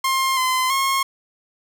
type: tone with pitch steps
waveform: sawtooth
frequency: 1061 / 1029 / 1080 Hz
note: C6 / C6 / C#6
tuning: +24 / -29 / -45 cents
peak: -14 dBFS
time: 0.04-1.03 s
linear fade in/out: 5 ms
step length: 330 ms
effects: none